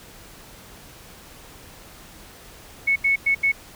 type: tone bursts at uneven times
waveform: sine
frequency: 2206 Hz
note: C#7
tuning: 9 cents flat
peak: -16 dBFS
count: 4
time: 2.87-2.96 / 3.04-3.16 / 3.26-3.35 / 3.43-3.52 s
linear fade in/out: 10 ms
effects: pink hiss -45 dBFS RMS until 3.75 s